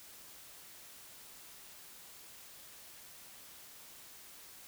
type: silence
effects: white hiss -54 dBFS RMS until 4.67 s